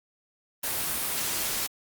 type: noise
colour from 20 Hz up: white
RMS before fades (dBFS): -29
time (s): 0.63-1.67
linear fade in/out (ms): 10
effects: Opus 32 kbps